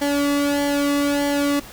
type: tone with flanger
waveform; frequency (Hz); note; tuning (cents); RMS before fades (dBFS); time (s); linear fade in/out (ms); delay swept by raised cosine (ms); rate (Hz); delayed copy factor
sawtooth; 285.8; D4; -47; -20; 0.01-1.6; 10; 0.78 to 1.29; 1.6; -0.7
effects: pink hiss -40 dBFS RMS until 1.72 s